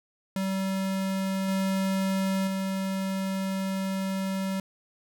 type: tone with level steps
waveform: square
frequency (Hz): 192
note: G3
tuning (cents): -36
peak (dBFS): -27 / -25 / -28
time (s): 0.36-4.6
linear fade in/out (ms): 2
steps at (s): 1.48 / 2.47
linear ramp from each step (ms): 5
effects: none